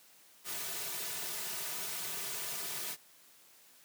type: noise with comb filter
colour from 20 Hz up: white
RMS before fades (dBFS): -39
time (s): 0.44-2.97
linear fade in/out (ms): 50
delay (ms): 3.7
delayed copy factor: -0.8
effects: white hiss -61 dBFS RMS until 3.84 s + high-pass 150 Hz 12 dB/octave